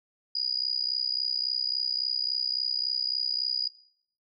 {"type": "tone with amplitude modulation", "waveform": "sine", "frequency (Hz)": 4899, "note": "D#8", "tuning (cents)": -28, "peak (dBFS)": -23, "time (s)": [0.35, 3.68], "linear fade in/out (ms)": 5, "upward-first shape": "sine", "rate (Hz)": 63.6, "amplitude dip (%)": 95, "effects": ["noise-tail reverb RT60 0.6 s tail -19 dB re dry"]}